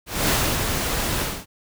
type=noise with ADSR envelope; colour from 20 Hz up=pink; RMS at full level=-19 dBFS; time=0.06-1.46 s; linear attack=230 ms; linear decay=290 ms; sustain=-5 dB; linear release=250 ms; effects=none